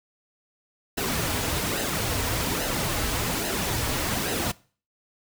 pink noise with flanger, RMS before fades -27 dBFS, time 0.97-4.52 s, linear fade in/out 10 ms, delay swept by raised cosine 0.86 to 5.76 ms, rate 1.2 Hz, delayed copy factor -0.6, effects noise-tail reverb RT60 0.4 s tail -21 dB re dry

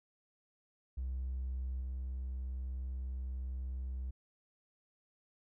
triangle tone with level steps, 64.2 Hz, C2, 32 cents flat, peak -32 / -34 dBFS, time 0.97-4.11 s, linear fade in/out 10 ms, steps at 1.81 s, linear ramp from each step 5 ms, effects tanh soft clip ceiling -32 dBFS

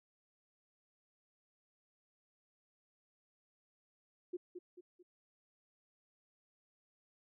sine tone with echo, 357.7 Hz, F4, 41 cents sharp, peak -37 dBFS, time 4.33-4.37 s, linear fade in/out 10 ms, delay 220 ms, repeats 3, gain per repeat -7 dB, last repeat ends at 5.03 s, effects none

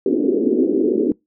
pink band-pass noise, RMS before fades -17 dBFS, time 0.06-1.12 s, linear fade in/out 2 ms, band 250 to 430 Hz, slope 48 dB/octave, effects noise-tail reverb RT60 0.2 s tail -25 dB re dry

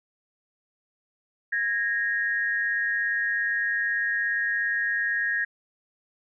sine tone pair together, 1647.2 / 1864.7 Hz, G#6 / A#6, -15 / 0 cents, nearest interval major second, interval 215 cents, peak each -26 dBFS, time 1.52-5.45 s, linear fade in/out 10 ms, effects none

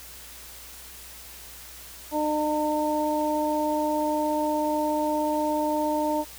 harmonic tone, 302.8 Hz, D#4, 47 cents flat, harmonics 1 / 2 / 3, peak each -27 / -27 / -27 dBFS, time 2.11-6.25 s, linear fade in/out 50 ms, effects added 60 Hz sine -51 dBFS peak until 6.38 s + white hiss -44 dBFS RMS until 6.38 s

